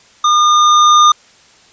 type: tone with level ramp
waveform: square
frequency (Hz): 1213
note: D#6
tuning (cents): -44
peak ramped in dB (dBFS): -9 to -5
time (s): 0.24-1.12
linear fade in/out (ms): 5
effects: white hiss -46 dBFS RMS until 1.72 s + resampled to 16000 Hz